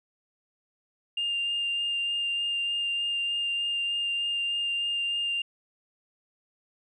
sine tone with vibrato, 2804 Hz, F7, 6 cents sharp, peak -25 dBFS, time 1.17-5.42 s, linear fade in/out 5 ms, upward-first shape sine, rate 3.3 Hz, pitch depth 9 cents each way, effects tanh soft clip ceiling -22 dBFS

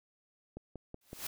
click train, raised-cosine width 2 ms, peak -30 dBFS, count 4, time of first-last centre 0.57-1.131 s, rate 5.35 Hz
white noise with exponential growth, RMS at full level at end -36 dBFS, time 1.01-1.27 s, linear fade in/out 5 ms, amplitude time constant 56 ms
effects none

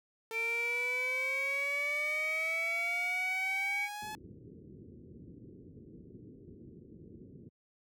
sawtooth exponential sweep, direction up, 447.6 to 860 Hz, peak -36 dBFS, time 0.31-4.15 s, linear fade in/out 0 ms
sine tone with pitch glide, 2342 to 2262 Hz, D7 to C#7, -5 to +34 cents, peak -31 dBFS, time 0.32-3.89 s, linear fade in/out 50 ms, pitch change -61 cents, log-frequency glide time 0.5-1.37 s
pink low-pass noise, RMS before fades -49 dBFS, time 4.02-7.49 s, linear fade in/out 2 ms, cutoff 420 Hz, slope 48 dB/octave
effects high-pass 100 Hz 12 dB/octave

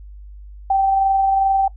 sine tone with amplitude modulation, 778 Hz, G5, 13 cents flat, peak -12 dBFS, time 0.7-1.68 s, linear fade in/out 5 ms, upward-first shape sine, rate 22.5 Hz, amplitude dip 25%, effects noise-tail reverb RT60 0.1 s tail -20 dB re dry + added 50 Hz sine -35 dBFS peak until 1.76 s

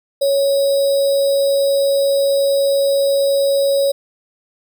sine tone with sample-and-hold, 554.4 Hz, C#5, in tune, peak -12 dBFS, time 0.21-3.92 s, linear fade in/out 10 ms, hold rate 4410 Hz, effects none

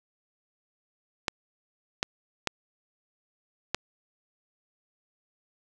clicks, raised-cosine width 0.2 ms, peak -8 dBFS, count 4, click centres 1.282 / 2.029 / 2.473 / 3.746 s, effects none

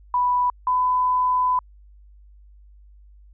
sine tone pair in turn, 987.8 / 1003.3 Hz, B5 / B5, 0 / +27 cents, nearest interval unison, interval 27 cents, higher second, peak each -17 dBFS, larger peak neither, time 0.14-0.5 / 0.67-1.59 s, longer second, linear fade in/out 2 ms, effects added 50 Hz sine -46 dBFS peak until 3.33 s

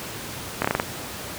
slowing click train, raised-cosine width 0.5 ms, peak -5 dBFS, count 6, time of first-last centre 0.62-0.799 s, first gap 25 ms, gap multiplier 1.18, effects pink hiss -34 dBFS RMS until 1.38 s + high-pass 80 Hz 12 dB/octave

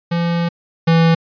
square tone pair in turn, 170.4 / 164.98 Hz, F3 / E3, -42 / +2 cents, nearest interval minor second, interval 56 cents, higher first, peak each -16 / -10 dBFS, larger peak second, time 0.11-0.49 / 0.87-1.15 s, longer first, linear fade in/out 10 ms, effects resampled to 11025 Hz

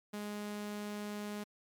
sawtooth tone, 207.7 Hz, G#3, in tune, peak -35 dBFS, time 0.13-1.44 s, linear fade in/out 10 ms, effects MP3 96 kbps

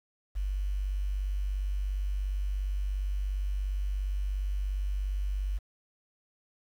sine tone, 48.57 Hz, G1, 15 cents flat, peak -28 dBFS, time 0.35-5.59 s, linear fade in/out 20 ms, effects 9-bit

